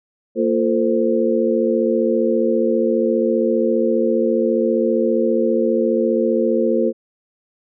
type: tone cluster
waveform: sine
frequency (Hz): 230.1 / 346.4 / 447.1 / 522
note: A#3 / F4 / A4 / C5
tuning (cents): -22 / -14 / +28 / -4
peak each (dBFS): -20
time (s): 0.35-6.93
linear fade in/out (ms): 50
effects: none